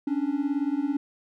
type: beating tone pair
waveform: triangle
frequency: 275.5 / 293.5 Hz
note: C#4 / D4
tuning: -11 / -1 cents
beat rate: 18 Hz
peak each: -25 dBFS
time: 0.07-0.97 s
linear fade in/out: 5 ms
effects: none